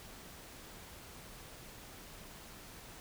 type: silence
effects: pink hiss -52 dBFS RMS until 3 s